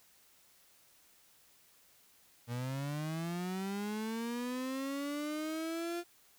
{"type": "linear sweep", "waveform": "35% pulse", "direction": "up", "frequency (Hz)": [117.3, 349.2], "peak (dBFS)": -34, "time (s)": [2.47, 6.04], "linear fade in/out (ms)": 50, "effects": ["white hiss -65 dBFS RMS until 6.38 s"]}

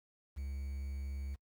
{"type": "tone with quantisation", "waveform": "triangle", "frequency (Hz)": 68.9, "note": "C#2", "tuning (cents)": -10, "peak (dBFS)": -36, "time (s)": [0.36, 1.36], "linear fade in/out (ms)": 20, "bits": 10, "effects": ["noise-tail reverb RT60 0.1 s tail -24 dB re dry"]}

